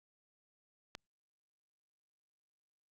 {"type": "click", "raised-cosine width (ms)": 0.2, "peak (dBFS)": -25, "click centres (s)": 0.951, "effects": ["Opus 48 kbps"]}